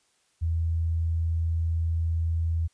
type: tone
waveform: sine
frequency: 82.41 Hz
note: E2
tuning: in tune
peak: -23 dBFS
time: 0.41-2.68 s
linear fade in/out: 20 ms
effects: white hiss -68 dBFS RMS until 2.73 s + resampled to 22050 Hz